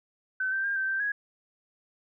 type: tone with pitch steps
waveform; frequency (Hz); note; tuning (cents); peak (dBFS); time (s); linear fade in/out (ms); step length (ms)
sine; 1525 / 1562 / 1605 / 1553 / 1565 / 1661; G6 / G6 / G6 / G6 / G6 / G#6; -48 / -7 / +40 / -17 / -3 / 0; -26; 0.4-1.12; 5; 120
effects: none